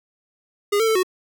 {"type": "tone with pitch steps", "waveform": "square", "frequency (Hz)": [408.8, 449.6, 441.8, 369.6], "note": ["G#4", "A4", "A4", "F#4"], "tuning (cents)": [-27, 37, 7, -2], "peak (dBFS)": -17, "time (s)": [0.72, 1.032], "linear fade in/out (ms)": 10, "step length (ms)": 78, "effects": []}